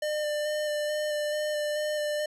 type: tone with vibrato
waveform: square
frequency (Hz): 600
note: D5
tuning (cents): +37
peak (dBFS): -28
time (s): 0.02-2.26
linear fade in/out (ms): 5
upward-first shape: square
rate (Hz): 2.3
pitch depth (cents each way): 12
effects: low-pass 11000 Hz 12 dB/octave